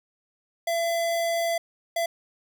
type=tone bursts at uneven times; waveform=square; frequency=674 Hz; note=E5; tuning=38 cents sharp; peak=-24 dBFS; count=2; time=0.67-1.58 / 1.96-2.06 s; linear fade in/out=5 ms; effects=none

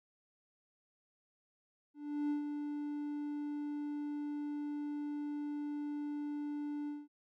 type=tone with ADSR envelope; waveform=triangle; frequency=293.4 Hz; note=D4; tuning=2 cents flat; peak=-29 dBFS; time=1.94-7.08 s; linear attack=360 ms; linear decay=120 ms; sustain=-6 dB; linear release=200 ms; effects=none

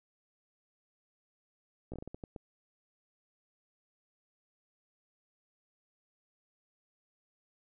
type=slowing click train; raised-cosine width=2 ms; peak=-29 dBFS; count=9; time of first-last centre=1.92-2.362 s; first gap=16 ms; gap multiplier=1.34; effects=none

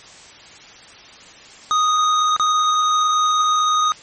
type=tone with dropouts; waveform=square; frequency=1244.5 Hz; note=D#6; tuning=in tune; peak=-15 dBFS; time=1.71-3.92 s; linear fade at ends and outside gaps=0 ms; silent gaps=2.364-2.397 s; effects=white hiss -42 dBFS RMS until 4.02 s + MP3 32 kbps

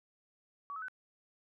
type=tone with pitch steps; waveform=sine; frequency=1136 / 1289 / 1509 Hz; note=C#6 / E6 / F#6; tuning=+42 / -39 / +34 cents; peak=-39 dBFS; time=0.7-0.883 s; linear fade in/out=0 ms; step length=61 ms; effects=none

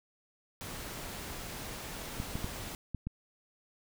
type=noise; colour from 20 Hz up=pink; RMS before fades=-42 dBFS; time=0.61-2.75 s; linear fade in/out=0 ms
type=clicks; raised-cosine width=5 ms; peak=-23 dBFS; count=5; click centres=2.201 / 2.355 / 2.444 / 2.947 / 3.07 s
effects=none

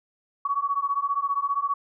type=beating tone pair; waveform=sine; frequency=1118 / 1133 Hz; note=C#6 / C#6; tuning=+14 / +37 cents; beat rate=15 Hz; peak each=-26 dBFS; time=0.45-1.74 s; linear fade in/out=5 ms; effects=none

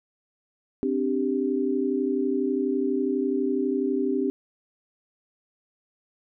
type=chord; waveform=sine; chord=C suspended second; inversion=none; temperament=equal; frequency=261.6 / 293.7 / 392 Hz; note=C4 / D4 / G4; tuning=0 / 0 / 0 cents; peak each=-26 / -28 / -26 dBFS; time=0.83-4.3 s; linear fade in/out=0 ms; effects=none

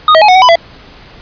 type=tone with pitch steps; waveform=square; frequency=1240 / 638 / 843 / 736 / 753 / 998 / 672 Hz; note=D#6 / D#5 / G#5 / F#5 / F#5 / B5 / E5; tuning=-6 / +43 / +26 / -9 / +30 / +18 / +33 cents; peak=-3 dBFS; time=0.08-0.556 s; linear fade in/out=2 ms; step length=68 ms; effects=pink hiss -36 dBFS RMS until 1.21 s + resampled to 11025 Hz

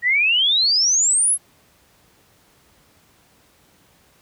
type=exponential sweep; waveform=sine; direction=up; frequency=1869 to 11175 Hz; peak=-14 dBFS; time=0.02-1.38 s; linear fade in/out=50 ms; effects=pink hiss -56 dBFS RMS until 4.21 s + high-pass 60 Hz 12 dB/octave

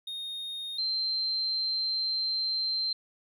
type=tone pair in turn; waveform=triangle / sine; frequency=3703 / 4131 Hz; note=A#7 / C8; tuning=-12 / -23 cents; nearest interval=major second; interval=189 cents; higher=second; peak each=-33 / -27 dBFS; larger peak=second; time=0.07-0.78 / 0.78-2.93 s; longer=second; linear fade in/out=5 ms; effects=none

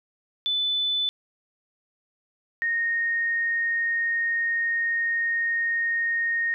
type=tone pair in turn; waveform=sine; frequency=3500 / 1854.1 Hz; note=A7 / A#6; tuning=-10 / -10 cents; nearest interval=major seventh; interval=1100 cents; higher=first; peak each=-22 dBFS; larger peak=neither; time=0.46-1.09 / 2.62-6.54 s; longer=second; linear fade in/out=0 ms; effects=none

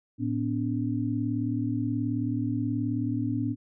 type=tone cluster; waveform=sine; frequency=111.9 / 249.6 / 288.3 Hz; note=A2 / B3 / D4; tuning=+30 / +19 / -32 cents; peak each=-30 dBFS; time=0.18-3.56 s; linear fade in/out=50 ms; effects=none

